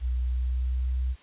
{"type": "tone with pitch glide", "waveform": "sine", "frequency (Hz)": [61.74, 63.4], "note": ["B1", "B1"], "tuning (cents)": [0, 46], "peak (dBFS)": -24, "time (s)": [0, 1.16], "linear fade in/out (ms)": 50, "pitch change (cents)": 46, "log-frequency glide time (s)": [0.14, 0.95], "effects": ["white hiss -55 dBFS RMS until 1.22 s", "resampled to 8000 Hz"]}